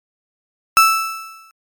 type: tone with exponential decay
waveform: 35% pulse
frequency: 1318.5 Hz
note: E6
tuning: in tune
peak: -4 dBFS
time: 0.77-1.51 s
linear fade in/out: 0 ms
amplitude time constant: 160 ms
effects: MP3 96 kbps